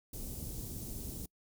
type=band-stop noise; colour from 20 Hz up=pink; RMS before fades=-42 dBFS; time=0.13-1.26 s; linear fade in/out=5 ms; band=300 to 8400 Hz; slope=12 dB/octave; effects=noise-tail reverb RT60 0.1 s tail -26 dB re dry